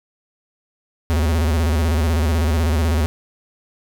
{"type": "tone with vibrato", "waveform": "square", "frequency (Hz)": 79, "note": "D#2", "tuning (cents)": 27, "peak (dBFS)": -16, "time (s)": [1.1, 3.06], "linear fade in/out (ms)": 0, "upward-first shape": "square", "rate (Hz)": 16, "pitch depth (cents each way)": 110, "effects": []}